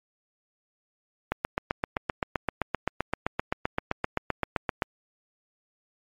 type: click train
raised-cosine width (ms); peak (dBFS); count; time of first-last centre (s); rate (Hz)
0.5; -10; 28; 1.32-4.822; 7.71
effects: MP3 64 kbps